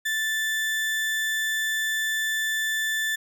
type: tone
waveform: 35% pulse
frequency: 1760 Hz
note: A6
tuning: in tune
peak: -22 dBFS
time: 0.05-3.16 s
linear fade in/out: 10 ms
effects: none